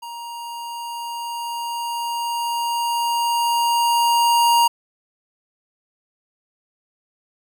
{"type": "tone with level ramp", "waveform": "square", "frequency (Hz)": 941, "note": "A#5", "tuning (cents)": 16, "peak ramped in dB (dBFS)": [-32, -13], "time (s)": [0.02, 4.68], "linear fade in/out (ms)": 10, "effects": []}